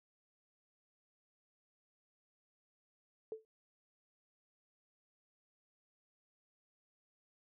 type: tone with exponential decay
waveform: sine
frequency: 440 Hz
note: A4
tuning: in tune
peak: -36 dBFS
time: 3.32-3.45 s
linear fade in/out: 1 ms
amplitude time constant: 27 ms
effects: none